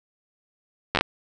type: slowing click train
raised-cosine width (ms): 0.3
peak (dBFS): -4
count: 5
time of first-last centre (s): 0.95-1.01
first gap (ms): 10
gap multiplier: 1.28
effects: none